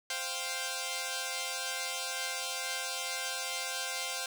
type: chord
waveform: 5% pulse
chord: C suspended fourth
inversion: none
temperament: equal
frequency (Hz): 523.3 / 698.5 / 784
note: C5 / F5 / G5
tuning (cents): 0 / 0 / 0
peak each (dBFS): -27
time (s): 0.1-4.26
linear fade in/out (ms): 2
effects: none